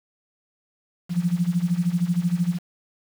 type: tone with tremolo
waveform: sine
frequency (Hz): 174.61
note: F3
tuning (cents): 0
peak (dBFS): -16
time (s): 1.09-2.59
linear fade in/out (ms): 50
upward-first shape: sine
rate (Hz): 13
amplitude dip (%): 85
effects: 7-bit